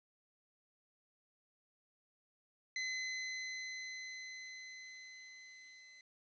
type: tone with level ramp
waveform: sawtooth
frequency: 2037 Hz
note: C7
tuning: 47 cents flat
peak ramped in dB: -33 to -53 dBFS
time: 2.76-6.01 s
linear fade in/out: 2 ms
effects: resampled to 16000 Hz + 12-bit